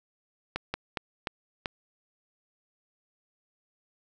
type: slowing click train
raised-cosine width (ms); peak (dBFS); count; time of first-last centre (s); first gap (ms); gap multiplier
0.3; -14; 5; 0.56-1.658; 180; 1.29
effects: none